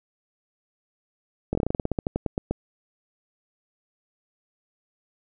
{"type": "slowing click train", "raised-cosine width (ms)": 2, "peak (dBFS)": -11, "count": 17, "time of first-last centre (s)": [1.53, 2.51], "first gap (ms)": 21, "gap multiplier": 1.13, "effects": []}